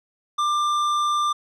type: tone with tanh clipping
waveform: sine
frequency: 1189 Hz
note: D6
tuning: 21 cents sharp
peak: -21 dBFS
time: 0.38-1.33 s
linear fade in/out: 10 ms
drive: 12 dB
effects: none